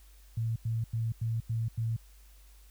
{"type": "tone bursts", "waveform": "sine", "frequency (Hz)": 113.6, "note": "A#2", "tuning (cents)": -44, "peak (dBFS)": -28, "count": 6, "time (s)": [0.37, 1.965], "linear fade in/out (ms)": 5, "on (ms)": 190, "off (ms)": 91, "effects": ["added 50 Hz sine -53 dBFS peak until 2.7 s", "white hiss -63 dBFS RMS until 2.7 s"]}